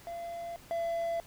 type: tone pair in turn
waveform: triangle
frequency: 683 / 673.6 Hz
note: F5 / E5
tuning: -39 / +37 cents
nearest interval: unison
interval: 24 cents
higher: first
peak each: -35 / -28 dBFS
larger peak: second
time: 0.07-0.56 / 0.71-1.2 s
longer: neither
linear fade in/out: 0 ms
effects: pink hiss -55 dBFS RMS until 1.26 s